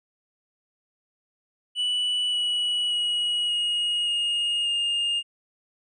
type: tone with pitch steps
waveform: triangle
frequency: 2960 / 2933 / 2906 / 2879 / 2853 / 2826 Hz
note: F#7 / F#7 / F#7 / F#7 / F7 / F7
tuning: 0 / -16 / -32 / -48 / +36 / +20 cents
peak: -21 dBFS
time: 1.75-5.23 s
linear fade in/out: 50 ms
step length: 580 ms
effects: resampled to 24000 Hz